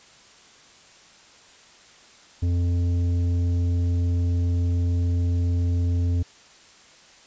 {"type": "tone with tanh clipping", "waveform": "sine", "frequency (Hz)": 87.31, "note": "F2", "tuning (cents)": 0, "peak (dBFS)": -21, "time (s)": [2.42, 6.23], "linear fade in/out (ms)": 10, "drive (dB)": 9, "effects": ["white hiss -51 dBFS RMS until 7.26 s", "resampled to 16000 Hz"]}